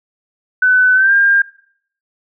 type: tone with pitch glide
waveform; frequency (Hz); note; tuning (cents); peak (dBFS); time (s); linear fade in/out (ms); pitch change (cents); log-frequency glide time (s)
sine; 1505 to 1603.7; F#6 to G6; +29 to +39; -8; 0.62-1.42; 5; +110; 0.94-1.13
effects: noise-tail reverb RT60 0.6 s tail -18 dB re dry